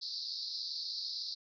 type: band-pass noise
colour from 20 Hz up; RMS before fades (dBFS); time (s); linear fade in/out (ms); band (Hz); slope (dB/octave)
white; -40; 0.01-1.35; 20; 4000 to 5100; 96
effects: none